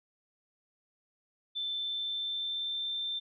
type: tone with pitch glide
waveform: sine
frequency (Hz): 3536 to 3569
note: A7 to A7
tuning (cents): +8 to +24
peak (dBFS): -32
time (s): 1.55-3.2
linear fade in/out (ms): 20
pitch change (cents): +16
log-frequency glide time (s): 1.73-2.94
effects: none